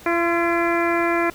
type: harmonic tone with a mistuned harmonic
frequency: 339.7 Hz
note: F4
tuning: 48 cents flat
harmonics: 1 / 2 / 3 / 4 / 5 / 6 / 7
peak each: -21 / -24 / -26 / -27 / -28 / -29 / -29 dBFS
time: 0.06-1.3 s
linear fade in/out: 2 ms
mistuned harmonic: 3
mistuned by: +23 cents
effects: pink hiss -44 dBFS RMS until 1.34 s